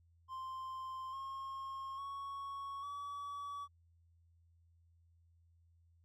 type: tone with pitch steps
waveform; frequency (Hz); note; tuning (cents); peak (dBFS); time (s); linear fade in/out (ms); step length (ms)
triangle; 1046.5 / 1077.2 / 1108.7 / 1141.2; C6 / C#6 / C#6 / C#6; 0 / -50 / 0 / +50; -40; 0.28-3.68; 50; 850
effects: added 84 Hz sine -66 dBFS peak until 6.04 s